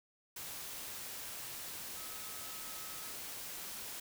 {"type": "tone in noise", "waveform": "sine", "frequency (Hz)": 1282, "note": "E6", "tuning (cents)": -49, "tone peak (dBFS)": -56, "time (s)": [1.96, 3.12], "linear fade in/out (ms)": 5, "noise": "white", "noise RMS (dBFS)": -45, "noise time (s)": [0.36, 4], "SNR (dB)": -14, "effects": []}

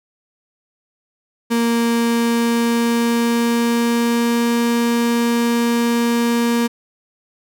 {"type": "tone with pitch glide", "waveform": "35% pulse", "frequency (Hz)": [233.1, 235.3], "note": ["A#3", "A#3"], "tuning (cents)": [0, 16], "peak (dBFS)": -13, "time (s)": [1.5, 6.68], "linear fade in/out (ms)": 20, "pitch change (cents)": 16, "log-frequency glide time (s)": [1.9, 4.51], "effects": []}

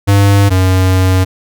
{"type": "tone pair in turn", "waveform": "square", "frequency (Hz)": [100, 93.22], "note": ["G2", "F#2"], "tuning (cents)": [35, 13], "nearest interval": "minor second", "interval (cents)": 122, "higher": "first", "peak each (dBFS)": [-6, -8], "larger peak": "first", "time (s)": [[0.07, 0.5], [0.5, 1.25]], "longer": "second", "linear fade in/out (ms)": 20, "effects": []}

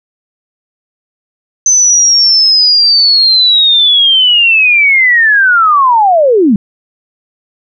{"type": "linear sweep", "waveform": "sine", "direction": "down", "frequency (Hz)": [6160, 185], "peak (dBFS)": -4, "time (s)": [1.66, 6.56], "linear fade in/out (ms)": 2, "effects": []}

